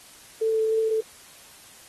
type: tone with vibrato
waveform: sine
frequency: 441.9 Hz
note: A4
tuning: 7 cents sharp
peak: -20 dBFS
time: 0.41-1.01 s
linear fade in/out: 10 ms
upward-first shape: sine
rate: 3.3 Hz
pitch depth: 9 cents each way
effects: white hiss -49 dBFS RMS until 1.88 s + AAC 32 kbps